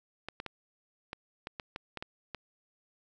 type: clicks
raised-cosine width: 0.3 ms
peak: -22 dBFS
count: 10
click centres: 0.286 / 0.401 / 0.463 / 1.131 / 1.471 / 1.598 / 1.761 / 1.973 / 2.025 / 2.347 s
effects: none